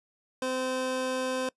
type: tone pair together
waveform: 25% pulse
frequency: 257.9 / 515.8 Hz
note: C4 / C5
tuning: -25 / -25 cents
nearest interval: octave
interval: 1200 cents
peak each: -29 / -29 dBFS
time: 0.42-1.49 s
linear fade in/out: 2 ms
effects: noise-tail reverb RT60 0.1 s tail -24 dB re dry + resampled to 24000 Hz